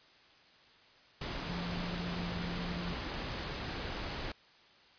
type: tone in noise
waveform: sine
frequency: 174.61 Hz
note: F3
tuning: in tune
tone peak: -38 dBFS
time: 1.49-2.93 s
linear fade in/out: 5 ms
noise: pink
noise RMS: -39 dBFS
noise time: 1.21-4.32 s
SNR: -2 dB
effects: white hiss -61 dBFS RMS until 4.98 s + resampled to 11025 Hz